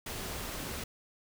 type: noise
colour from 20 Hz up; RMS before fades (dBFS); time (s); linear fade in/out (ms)
pink; -39; 0.06-0.84; 5
effects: none